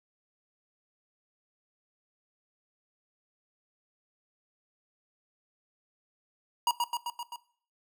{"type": "tone with echo", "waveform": "square", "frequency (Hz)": 955, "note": "A#5", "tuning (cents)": 42, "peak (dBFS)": -23, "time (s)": [6.67, 6.71], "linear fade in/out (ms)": 2, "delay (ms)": 130, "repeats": 5, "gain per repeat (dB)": -3, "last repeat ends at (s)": 7.36, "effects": ["noise-tail reverb RT60 0.5 s tail -18 dB re dry"]}